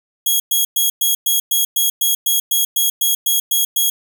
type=tone bursts; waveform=5% pulse; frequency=3309 Hz; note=G#7; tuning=7 cents flat; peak=-5 dBFS; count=15; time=0.26-3.9 s; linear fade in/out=5 ms; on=140 ms; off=110 ms; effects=none